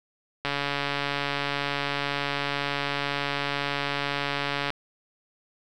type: click train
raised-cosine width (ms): 0.3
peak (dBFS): -11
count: 605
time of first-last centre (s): 0.45-4.704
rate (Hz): 142
effects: none